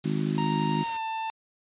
white noise, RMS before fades -40 dBFS, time 0.04-0.97 s, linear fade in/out 2 ms
harmonic tone, 51.91 Hz, G#1, in tune, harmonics 3 / 4 / 5 / 6 / 7, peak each -28 / -30 / -32 / -34 / -35 dBFS, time 0.04-0.84 s, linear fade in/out 20 ms
45% pulse tone with pitch glide, 930 to 890.1 Hz, A#5 to A5, -4 to +20 cents, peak -29 dBFS, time 0.38-1.3 s, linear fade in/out 0 ms, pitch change -76 cents, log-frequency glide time 0.82-1.01 s
effects resampled to 8000 Hz

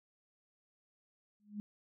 sine tone with exponential growth, 207.7 Hz, G#3, in tune, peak -35 dBFS, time 1.4-1.6 s, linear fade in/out 0 ms, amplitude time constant 43 ms, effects none

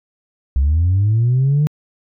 sine linear sweep, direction up, 63.9 to 152.9 Hz, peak -10 dBFS, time 0.56-1.67 s, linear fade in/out 0 ms, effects tanh soft clip ceiling -9 dBFS

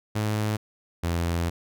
sawtooth tone pair in turn, 106.8 / 84.99 Hz, G#2 / F2, +49 / -47 cents, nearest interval major third, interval 396 cents, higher first, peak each -20 dBFS, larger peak neither, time 0.15-0.57 / 1.03-1.5 s, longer second, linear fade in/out 10 ms, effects none

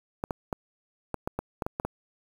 clicks, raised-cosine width 1 ms, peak -15 dBFS, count 10, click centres 0.239 / 0.308 / 0.528 / 1.143 / 1.275 / 1.39 / 1.622 / 1.665 / 1.799 / 1.85 s, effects 7-bit

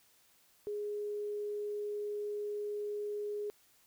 sine tone, 415.3 Hz, G#4, in tune, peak -35 dBFS, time 0.67-3.5 s, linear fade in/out 0 ms, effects white hiss -67 dBFS RMS until 3.86 s

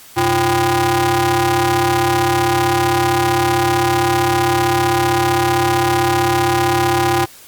sawtooth ring-modulated tone, 220.1 Hz, A3, 1 cent sharp, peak -6 dBFS, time 0.16-7.26 s, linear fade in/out 20 ms, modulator 568 Hz, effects white hiss -41 dBFS RMS until 7.47 s + Opus 48 kbps

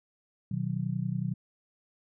sine chord, B major, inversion none, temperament just, 123.47 / 154.34 / 185.21 Hz, B2 / D#3 / F#3, 0 / -14 / +2 cents, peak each -33 dBFS, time 0.51-1.34 s, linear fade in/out 5 ms, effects none

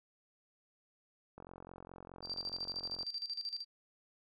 click train, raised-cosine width 1 ms, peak -36 dBFS, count 75, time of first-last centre 1.38-3.032 s, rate 44.8 Hz
sine tone with tremolo, 4699 Hz, D8, in tune, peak -36 dBFS, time 2.22-3.65 s, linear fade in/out 50 ms, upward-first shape square, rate 13 Hz, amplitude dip 75%
effects none

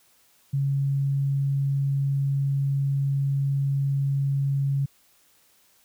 sine tone, 138.59 Hz, C#3, in tune, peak -21 dBFS, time 0.53-4.86 s, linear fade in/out 10 ms, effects white hiss -61 dBFS RMS until 5.84 s

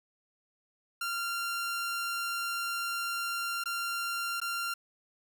sawtooth tone with dropouts, 1384 Hz, F6, 16 cents flat, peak -28 dBFS, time 1.01-4.74 s, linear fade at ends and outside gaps 5 ms, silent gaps 3.639-3.657 / 4.402-4.415 s, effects none

